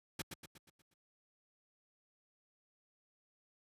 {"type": "noise with echo", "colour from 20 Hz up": "pink", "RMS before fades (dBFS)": -39, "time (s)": [0.19, 0.22], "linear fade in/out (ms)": 5, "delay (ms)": 120, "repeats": 6, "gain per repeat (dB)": -6, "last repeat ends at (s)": 0.94, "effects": ["high-pass 60 Hz 12 dB/octave", "resampled to 32000 Hz"]}